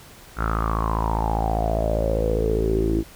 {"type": "tone with low-pass filter sweep", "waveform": "sawtooth", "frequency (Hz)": 55, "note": "A1", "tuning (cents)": 0, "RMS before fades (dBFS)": -22, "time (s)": [0.36, 3.04], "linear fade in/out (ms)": 50, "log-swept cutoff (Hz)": [1400, 330], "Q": 9.7, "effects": ["pink hiss -46 dBFS RMS until 3.15 s"]}